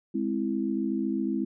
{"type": "chord", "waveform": "sine", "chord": "Ab augmented", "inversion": "none", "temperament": "equal", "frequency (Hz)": [207.7, 261.6, 329.6], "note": ["Ab3", "C4", "E4"], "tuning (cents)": [0, 0, 0], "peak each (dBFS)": -30, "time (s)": [0.14, 1.45], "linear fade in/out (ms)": 10, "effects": []}